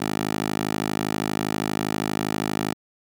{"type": "tone with high-pass filter", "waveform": "10% pulse", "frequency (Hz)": 52.5, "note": "G#1", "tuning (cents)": 19, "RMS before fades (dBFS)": -26, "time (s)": [0, 2.74], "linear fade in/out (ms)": 10, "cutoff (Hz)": 220, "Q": 0.81, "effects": []}